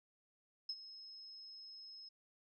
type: tone with ADSR envelope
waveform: sine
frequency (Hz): 5170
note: E8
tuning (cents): -34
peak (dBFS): -37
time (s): 0.69-2.09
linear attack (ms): 5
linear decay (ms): 50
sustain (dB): -14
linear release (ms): 8
effects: none